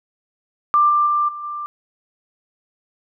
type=tone with level steps; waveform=sine; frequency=1185 Hz; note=D6; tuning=15 cents sharp; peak=-11 / -13 / -15 / -28 / -25 dBFS; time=0.74-1.66 s; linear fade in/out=0 ms; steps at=0.89 / 1.06 / 1.28 / 1.43 s; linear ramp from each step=10 ms; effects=none